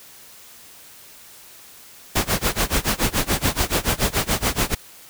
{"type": "noise with tremolo", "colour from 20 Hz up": "pink", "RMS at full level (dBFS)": -18, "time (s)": [2.15, 4.75], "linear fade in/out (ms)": 10, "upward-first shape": "sine", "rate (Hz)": 7, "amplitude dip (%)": 95, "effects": ["white hiss -45 dBFS RMS until 5.09 s"]}